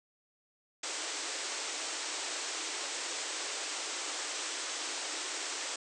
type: band-pass noise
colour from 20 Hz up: white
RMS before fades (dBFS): -38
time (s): 0.83-5.76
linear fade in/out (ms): 5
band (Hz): 280 to 8400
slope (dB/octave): 96
effects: none